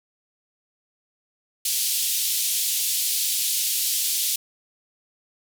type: band-pass noise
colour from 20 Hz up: white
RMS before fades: -24 dBFS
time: 1.65-4.36 s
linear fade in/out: 5 ms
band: 3000 to 15000 Hz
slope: 24 dB/octave
effects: none